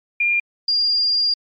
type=tone pair in turn; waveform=sine; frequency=2403 / 4806 Hz; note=D7 / D8; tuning=+39 / +39 cents; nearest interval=octave; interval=1200 cents; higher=second; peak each=-15 dBFS; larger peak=neither; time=0.2-0.4 / 0.68-1.34 s; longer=second; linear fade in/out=5 ms; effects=MP3 32 kbps